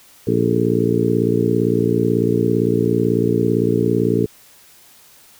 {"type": "harmonic tone with a mistuned harmonic", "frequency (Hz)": 57.9, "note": "A#1", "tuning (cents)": -11, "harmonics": [2, 3, 4, 5, 6, 7, 8], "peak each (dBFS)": [-22, -22, -22, -22, -22, -22, -22], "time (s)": [0.27, 4.26], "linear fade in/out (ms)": 5, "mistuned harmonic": 8, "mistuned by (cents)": -80, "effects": ["white hiss -48 dBFS RMS until 5.39 s"]}